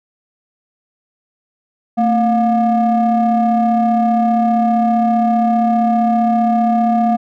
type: ring-modulated tone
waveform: triangle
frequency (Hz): 242.8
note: B3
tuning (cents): -29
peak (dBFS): -6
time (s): 1.97-7.17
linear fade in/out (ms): 20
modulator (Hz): 468
effects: none